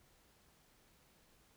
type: silence
effects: pink hiss -69 dBFS RMS until 1.56 s